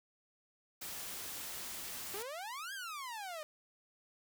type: noise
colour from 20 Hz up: white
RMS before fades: -44 dBFS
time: 0.81-2.23 s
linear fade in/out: 10 ms
type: exponential two-way sweep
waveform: sawtooth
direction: up then down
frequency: 380.9 to 1661.2 to 596 Hz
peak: -38 dBFS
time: 2.14-3.43 s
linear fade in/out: 0 ms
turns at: 2.73 s
effects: none